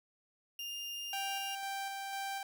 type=tone; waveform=35% pulse; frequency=2812 Hz; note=F7; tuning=11 cents sharp; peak=-38 dBFS; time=0.59-1.55 s; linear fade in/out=2 ms
type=tone with tremolo; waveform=sawtooth; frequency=785 Hz; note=G5; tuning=2 cents sharp; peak=-33 dBFS; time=1.13-2.43 s; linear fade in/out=2 ms; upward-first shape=square; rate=2 Hz; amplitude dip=25%
effects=none